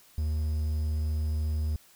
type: tone with quantisation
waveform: triangle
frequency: 76.9 Hz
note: D#2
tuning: 20 cents flat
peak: -24 dBFS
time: 0.18-1.76 s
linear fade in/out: 0 ms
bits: 9
effects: white hiss -58 dBFS RMS until 1.95 s